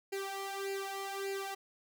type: tone with flanger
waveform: sawtooth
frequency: 392 Hz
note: G4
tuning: in tune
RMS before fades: -39 dBFS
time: 0.12-1.55 s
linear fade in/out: 10 ms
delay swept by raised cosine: 0.42 to 1.62 ms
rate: 1.7 Hz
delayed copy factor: +0.8
effects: none